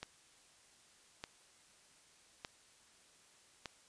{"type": "click train", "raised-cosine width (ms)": 0.2, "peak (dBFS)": -25, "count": 4, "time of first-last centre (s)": [0.03, 3.658], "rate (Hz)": 0.827, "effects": ["white hiss -65 dBFS RMS until 3.88 s", "resampled to 22050 Hz"]}